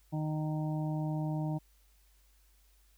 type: harmonic tone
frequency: 154.3 Hz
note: D#3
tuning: 14 cents flat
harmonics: 1 / 2 / 4 / 5 / 6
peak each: -32 / -38 / -44 / -46 / -48 dBFS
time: 0.12-1.59 s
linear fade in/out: 20 ms
effects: added 50 Hz sine -63 dBFS peak until 2.97 s + white hiss -70 dBFS RMS until 2.97 s